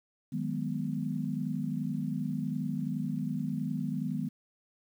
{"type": "chord", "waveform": "sine", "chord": "G# minor seventh", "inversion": "second", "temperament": "equal", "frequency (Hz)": [155.56, 185, 207.7, 246.9], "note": ["D#3", "F#3", "G#3", "B3"], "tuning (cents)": [0, 0, 0, 0], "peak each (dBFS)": [-35, -38, -36, -35], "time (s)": [0.32, 4.29], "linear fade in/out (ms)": 10, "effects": ["10-bit"]}